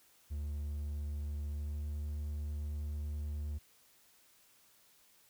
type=tone with pitch glide; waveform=triangle; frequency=73.42 to 74.23 Hz; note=D2 to D2; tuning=0 to +19 cents; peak=-34 dBFS; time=0.3-3.59 s; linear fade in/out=20 ms; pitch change=+19 cents; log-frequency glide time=1.53-1.79 s; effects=white hiss -66 dBFS RMS until 5.29 s